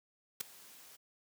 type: noise with ADSR envelope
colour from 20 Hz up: white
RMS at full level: -32 dBFS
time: 0.4-0.97 s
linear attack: 10 ms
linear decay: 4 ms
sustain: -24 dB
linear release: 19 ms
effects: high-pass 150 Hz 12 dB/octave